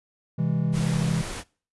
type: chord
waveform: triangle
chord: C augmented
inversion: none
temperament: just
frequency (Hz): 130.81 / 163.52 / 204.4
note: C3 / E3 / G#3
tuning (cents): 0 / -14 / -27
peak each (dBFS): -25 / -22 / -28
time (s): 0.38-1.22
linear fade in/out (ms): 10
type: noise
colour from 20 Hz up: pink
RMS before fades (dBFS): -34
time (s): 0.72-1.44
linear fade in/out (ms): 50
effects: noise-tail reverb RT60 0.4 s tail -23 dB re dry + resampled to 24000 Hz